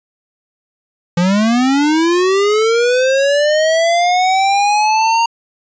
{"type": "linear sweep", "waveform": "square", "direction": "up", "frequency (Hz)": [169.5, 931], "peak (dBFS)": -11, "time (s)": [1.17, 5.26], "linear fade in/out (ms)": 5, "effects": ["resampled to 16000 Hz"]}